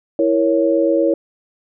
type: chord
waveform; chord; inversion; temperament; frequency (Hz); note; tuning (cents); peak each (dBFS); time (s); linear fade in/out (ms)
sine; A# diminished; second; equal; 329.6 / 466.2 / 554.4; E4 / A#4 / C#5; 0 / 0 / 0; -16 / -19 / -16; 0.19-1.14; 2
effects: none